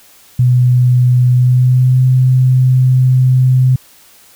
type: tone with pitch glide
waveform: sine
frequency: 124.6 to 128.55 Hz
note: B2 to C3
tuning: +16 to -30 cents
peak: -6 dBFS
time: 0.39-3.76 s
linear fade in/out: 5 ms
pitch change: +54 cents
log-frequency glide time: 1.31-2.05 s
effects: white hiss -44 dBFS RMS until 4.35 s